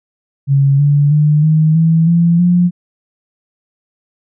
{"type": "tone with pitch steps", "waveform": "sine", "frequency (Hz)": [138.59, 144.31, 150.26, 156.46, 162.92, 169.64, 176.64], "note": ["C#3", "D3", "D3", "D#3", "E3", "E3", "F3"], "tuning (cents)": [0, -30, 40, 10, -20, 50, 20], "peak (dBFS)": -7, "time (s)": [0.47, 2.71], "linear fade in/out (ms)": 50, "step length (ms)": 320, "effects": []}